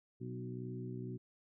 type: harmonic tone with a mistuned harmonic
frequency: 61.9 Hz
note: B1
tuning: 5 cents sharp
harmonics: 2 / 3 / 4 / 5 / 6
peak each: -43 / -48 / -48 / -52 / -48 dBFS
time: 0.2-1.18 s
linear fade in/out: 20 ms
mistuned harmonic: 4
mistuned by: +18 cents
effects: none